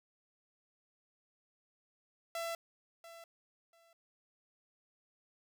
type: tone with echo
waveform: sawtooth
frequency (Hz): 670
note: E5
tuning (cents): +28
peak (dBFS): -33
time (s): 2.35-2.55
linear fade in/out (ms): 2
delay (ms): 690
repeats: 2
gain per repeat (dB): -14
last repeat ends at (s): 3.93
effects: none